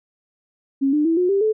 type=tone with pitch steps; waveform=sine; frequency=273 / 299.4 / 328.4 / 360.2 / 395.1 / 433.4 Hz; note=C#4 / D4 / E4 / F#4 / G4 / A4; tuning=-26 / +33 / -6 / -46 / +14 / -26 cents; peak=-15 dBFS; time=0.81-1.53 s; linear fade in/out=20 ms; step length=120 ms; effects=none